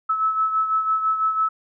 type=beating tone pair; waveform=sine; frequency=1300 / 1306 Hz; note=E6 / E6; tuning=-24 / -17 cents; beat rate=6 Hz; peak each=-19 / -27 dBFS; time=0.09-1.49 s; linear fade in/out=10 ms; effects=none